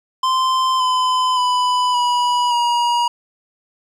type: tone with pitch steps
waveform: square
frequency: 1038 / 1016.6 / 995.7 / 975.2 / 955.2 Hz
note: C6 / B5 / B5 / B5 / A#5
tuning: -14 / +50 / +14 / -22 / +42 cents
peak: -15 dBFS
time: 0.23-3.08 s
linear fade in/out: 5 ms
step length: 570 ms
effects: low-pass 6000 Hz 12 dB/octave + 8-bit